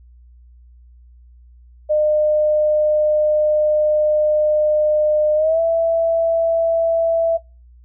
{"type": "tone with pitch glide", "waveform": "sine", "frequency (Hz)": [607, 661.9], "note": ["D#5", "E5"], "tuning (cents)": [-43, 7], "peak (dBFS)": -13, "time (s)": [1.89, 7.38], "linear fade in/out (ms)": 20, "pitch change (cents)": 150, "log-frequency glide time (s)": [5.35, 5.6], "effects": ["noise-tail reverb RT60 0.3 s tail -25 dB re dry", "added 60 Hz sine -43 dBFS peak until 7.84 s"]}